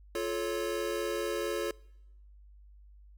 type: chord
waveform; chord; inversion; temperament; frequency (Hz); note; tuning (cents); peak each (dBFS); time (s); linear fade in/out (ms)
square; F augmented; none; equal with one note detuned; 349.2 / 433.4 / 554.4; F4 / A4 / C#5; 0 / -26 / 0; -36 / -36 / -37; 0.15-1.71; 2
effects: noise-tail reverb RT60 0.9 s tail -24 dB re dry + added 50 Hz sine -52 dBFS peak until 3.17 s